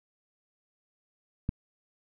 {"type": "click", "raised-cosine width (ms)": 5, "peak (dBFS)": -16, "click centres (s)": 1.491, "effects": []}